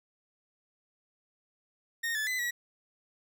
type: tone with pitch steps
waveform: 40% pulse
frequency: 1849 / 1733 / 2015 / 1927 Hz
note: A#6 / A6 / B6 / B6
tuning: -15 / -27 / +34 / -43 cents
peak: -29 dBFS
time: 2.03-2.51 s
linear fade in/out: 10 ms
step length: 120 ms
effects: none